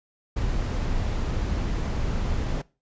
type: noise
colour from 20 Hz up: brown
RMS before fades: -26 dBFS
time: 0.36-2.62 s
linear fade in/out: 10 ms
effects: noise-tail reverb RT60 0.3 s tail -21 dB re dry + resampled to 16000 Hz